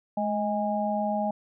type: tone cluster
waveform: sine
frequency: 212 / 629 / 821 Hz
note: G#3 / D#5 / G#5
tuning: +36 / +19 / -20 cents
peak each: -29 dBFS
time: 0.17-1.31 s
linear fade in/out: 5 ms
effects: none